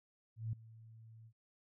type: tone with ADSR envelope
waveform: sine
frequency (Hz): 112.2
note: A2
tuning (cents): +34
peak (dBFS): -34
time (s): 0.36-1.33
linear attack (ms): 170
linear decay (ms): 3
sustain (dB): -20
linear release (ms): 68
effects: none